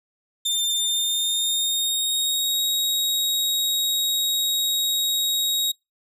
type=tone with pitch glide; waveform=sawtooth; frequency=3596 to 3784 Hz; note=A7 to A#7; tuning=+37 to +25 cents; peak=-18 dBFS; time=0.45-5.72 s; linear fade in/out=10 ms; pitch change=+88 cents; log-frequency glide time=0.79-2.6 s; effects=noise-tail reverb RT60 0.2 s tail -24 dB re dry